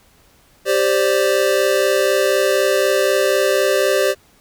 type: chord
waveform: square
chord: G suspended fourth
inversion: none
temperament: equal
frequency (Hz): 392 / 523.3 / 587.3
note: G4 / C5 / D5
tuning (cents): 0 / 0 / 0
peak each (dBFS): -19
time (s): 0.65-4.15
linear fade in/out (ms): 50
effects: pink hiss -53 dBFS RMS until 4.4 s